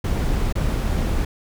brown noise with dropouts, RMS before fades -21 dBFS, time 0.04-1.25 s, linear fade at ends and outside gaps 5 ms, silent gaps 0.526-0.553 s, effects none

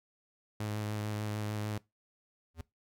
sawtooth tone with vibrato, 105.9 Hz, G#2, 34 cents sharp, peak -30 dBFS, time 0.6-1.78 s, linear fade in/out 5 ms, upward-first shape square, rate 6.7 Hz, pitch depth 13 cents each way
square tone with exponential growth, 82.1 Hz, E2, 6 cents flat, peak -37 dBFS, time 2.54-2.61 s, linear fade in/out 5 ms, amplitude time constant 15 ms
effects noise-tail reverb RT60 0.2 s tail -21 dB re dry

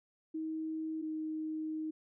sine tone pair in turn, 317 / 313 Hz, D#4 / D#4, +32 / +10 cents, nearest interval unison, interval 22 cents, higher first, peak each -35 / -35 dBFS, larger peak neither, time 0.34-1.02 / 1.02-1.91 s, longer second, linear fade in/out 10 ms, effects none

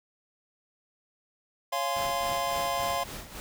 square chord, Db major seventh, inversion none, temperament just, 554.4 / 693 / 831.5 / 1039.4 Hz, Db5 / F5 / Ab5 / C6, 0 / -14 / +2 / -12 cents, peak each -36 / -32 / -38 / -32 dBFS, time 1.72-3.04 s, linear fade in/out 10 ms
pink noise with tremolo, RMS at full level -39 dBFS, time 1.96-3.4 s, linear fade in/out 0 ms, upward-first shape sine, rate 3.6 Hz, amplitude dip 65%
effects none

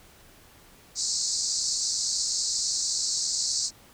pink band-pass noise, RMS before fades -28 dBFS, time 0.95-3.71 s, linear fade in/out 50 ms, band 4200 to 8100 Hz, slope 96 dB/octave, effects pink hiss -54 dBFS RMS until 3.93 s

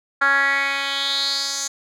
10% pulse tone with band-pass filter sweep, 277.2 Hz, C#4, in tune, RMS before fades -21 dBFS, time 0.21-1.68 s, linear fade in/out 10 ms, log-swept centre 1500 to 6400 Hz, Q 4.5, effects none

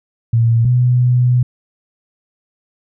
sine tone pair in turn, 115.6 / 124.05 Hz, A#2 / B2, -14 / +8 cents, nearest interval minor second, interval 122 cents, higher second, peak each -9 dBFS, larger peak neither, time 0.33-0.65 / 0.65-1.43 s, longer second, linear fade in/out 5 ms, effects none

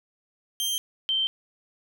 sawtooth / sine tone pair in turn, 3149 / 3122 Hz, G7 / G7, +7 / -8 cents, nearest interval unison, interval 15 cents, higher first, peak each -22 dBFS, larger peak neither, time 0.6-0.78 / 1.09-1.27 s, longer neither, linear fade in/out 0 ms, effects none

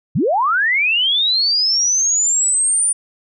sine linear sweep, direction up, 100.7 to 9397 Hz, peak -13 dBFS, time 0.15-2.93 s, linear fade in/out 10 ms, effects none

